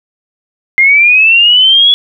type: linear sweep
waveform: sine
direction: up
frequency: 2093 to 3400 Hz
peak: -3 dBFS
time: 0.78-1.94 s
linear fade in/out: 0 ms
effects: none